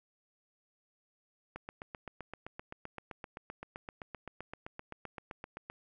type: click train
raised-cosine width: 0.5 ms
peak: -27 dBFS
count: 33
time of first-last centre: 1.56-5.7 s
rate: 7.73 Hz
effects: none